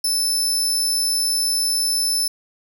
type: tone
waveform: 25% pulse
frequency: 5274 Hz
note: E8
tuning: in tune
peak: -13 dBFS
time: 0.04-2.28 s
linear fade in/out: 5 ms
effects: none